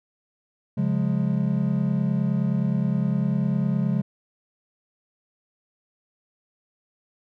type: chord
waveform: triangle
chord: Db major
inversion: none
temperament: equal with one note detuned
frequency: 138.59 / 177.97 / 207.7 Hz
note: Db3 / F3 / Ab3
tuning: 0 / +33 / 0 cents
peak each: -23 dBFS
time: 0.77-4.02 s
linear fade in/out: 10 ms
effects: none